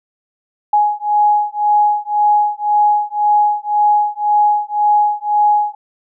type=beating tone pair; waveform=sine; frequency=834 / 835.9 Hz; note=G#5 / G#5; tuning=+7 / +11 cents; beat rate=1.9 Hz; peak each=-14 dBFS; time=0.73-5.75 s; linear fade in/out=5 ms; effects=none